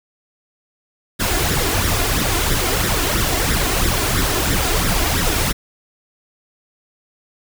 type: noise with flanger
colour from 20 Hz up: pink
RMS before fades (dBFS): -18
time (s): 1.19-5.53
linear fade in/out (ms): 20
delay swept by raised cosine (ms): 0.54 to 2.94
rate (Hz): 3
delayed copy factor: +0.65
effects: none